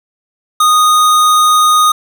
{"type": "tone", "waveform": "square", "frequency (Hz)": 1238, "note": "D#6", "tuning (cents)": -9, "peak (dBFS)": -7, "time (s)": [0.6, 1.92], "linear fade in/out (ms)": 5, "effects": []}